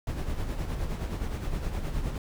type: noise with tremolo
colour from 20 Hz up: brown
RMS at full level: -29 dBFS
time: 0.07-2.18 s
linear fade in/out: 2 ms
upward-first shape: sine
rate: 9.6 Hz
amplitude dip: 50%
effects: none